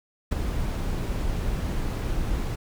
brown noise with ADSR envelope, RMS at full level -20 dBFS, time 0.31-2.56 s, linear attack 13 ms, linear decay 10 ms, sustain -7 dB, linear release 15 ms, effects none

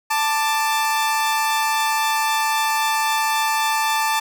sawtooth tone pair together, 883.3 / 1179 Hz, A5 / D6, +6 / +6 cents, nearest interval perfect fourth, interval 500 cents, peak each -15 / -21 dBFS, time 0.1-4.2 s, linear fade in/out 10 ms, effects none

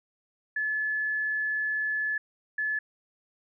sine tone bursts at uneven times, 1722 Hz, A6, 38 cents flat, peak -26 dBFS, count 2, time 0.56-2.18 / 2.58-2.79 s, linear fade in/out 5 ms, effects none

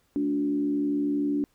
sine tone with frequency modulation, 289.5 Hz, D4, 25 cents flat, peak -23 dBFS, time 0.16-1.44 s, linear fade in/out 0 ms, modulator 72.6 Hz, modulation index 0.56, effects pink hiss -68 dBFS RMS until 1.54 s

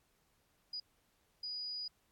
sine tone bursts at uneven times, 4920 Hz, D#8, 20 cents flat, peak -39 dBFS, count 2, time 0.73-0.8 / 1.43-1.88 s, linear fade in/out 5 ms, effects pink hiss -75 dBFS RMS until 2.11 s + AAC 64 kbps

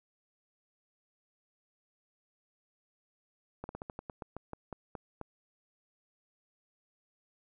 slowing click train, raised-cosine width 1 ms, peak -26 dBFS, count 13, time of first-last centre 3.64-5.213 s, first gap 51 ms, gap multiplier 1.16, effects none

